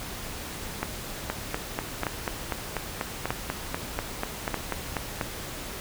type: two click trains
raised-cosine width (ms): 0.5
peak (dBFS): -11 / -12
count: 4 / 17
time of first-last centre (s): 0.83-4.543 / 1.3-5.212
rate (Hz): 0.808 / 4.09
effects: pink hiss -37 dBFS RMS until 5.8 s